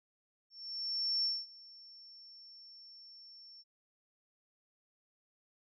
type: tone with ADSR envelope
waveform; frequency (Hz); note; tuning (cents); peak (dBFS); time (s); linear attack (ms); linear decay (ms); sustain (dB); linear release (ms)
sine; 5430; F8; -50; -29; 0.5-3.64; 740; 220; -23; 37
effects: none